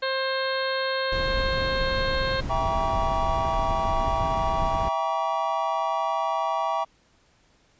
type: harmonic tone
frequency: 530 Hz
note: C5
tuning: 22 cents sharp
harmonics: 1 / 2 / 3 / 4 / 5 / 6 / 7 / 8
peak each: -27 / -31 / -30 / -38 / -40 / -39 / -37 / -34 dBFS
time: 0.02-2.41 s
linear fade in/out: 10 ms
type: noise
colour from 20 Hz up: brown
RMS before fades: -29 dBFS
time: 1.12-4.89 s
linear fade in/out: 5 ms
type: chord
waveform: triangle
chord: E diminished seventh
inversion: none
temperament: just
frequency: 659.3 / 791.1 / 949.3 / 1139.2 Hz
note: E5 / G5 / Bb5 / Db6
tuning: 0 / +16 / +31 / +47 cents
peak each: -27 dBFS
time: 2.49-6.85 s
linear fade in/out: 20 ms
effects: pink hiss -62 dBFS RMS until 7.79 s + resampled to 16000 Hz